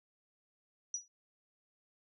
sine tone with exponential decay, 5840 Hz, F#8, 24 cents flat, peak -31 dBFS, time 0.94-1.08 s, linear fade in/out 2 ms, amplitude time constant 29 ms, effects none

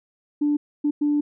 sine tone bursts at uneven times, 293.7 Hz, D4, in tune, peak -17 dBFS, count 3, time 0.41-0.57 / 0.84-0.91 / 1.01-1.21 s, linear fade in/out 10 ms, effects tanh soft clip ceiling -13 dBFS

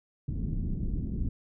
pink low-pass noise, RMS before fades -31 dBFS, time 0.28-1.29 s, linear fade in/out 5 ms, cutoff 250 Hz, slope 24 dB/octave, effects none

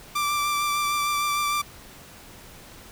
sawtooth tone with vibrato, 1174.7 Hz, D6, in tune, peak -19 dBFS, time 0.15-1.62 s, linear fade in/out 10 ms, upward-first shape sine, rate 6.6 Hz, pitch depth 16 cents each way, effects pink hiss -46 dBFS RMS until 2.91 s

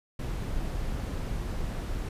brown noise, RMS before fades -32 dBFS, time 0.19-2.09 s, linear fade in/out 5 ms, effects resampled to 32000 Hz

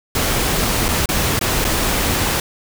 pink noise with dropouts, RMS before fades -18 dBFS, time 0.15-2.4 s, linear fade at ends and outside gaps 2 ms, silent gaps 0.883-0.887 / 1.058-1.089 / 1.392-1.411 / 1.644-1.649 s, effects none

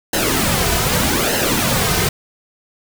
pink noise with flanger, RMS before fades -17 dBFS, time 0.13-2.09 s, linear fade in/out 5 ms, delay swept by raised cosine 0.85 to 3.65 ms, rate 0.82 Hz, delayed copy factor -0.65, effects none

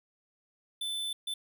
square tone bursts at uneven times, 3520 Hz, A7, in tune, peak -33 dBFS, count 2, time 0.81-1.13 / 1.27-1.34 s, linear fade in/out 5 ms, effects none

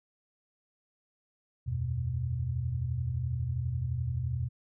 sine chord, E suspended second, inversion none, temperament equal with one note detuned, 80.57 / 92.5 / 123.47 Hz, E2 / F#2 / B2, -39 / 0 / 0 cents, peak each -35 / -37 / -31 dBFS, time 1.66-4.49 s, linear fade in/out 20 ms, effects none

